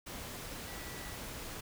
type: tone in noise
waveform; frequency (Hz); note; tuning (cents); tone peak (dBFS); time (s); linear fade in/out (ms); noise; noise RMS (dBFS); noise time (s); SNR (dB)
sine; 1950; B6; -23; -52; 0.67-1.17; 10; pink; -44; 0.06-1.61; -11
effects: none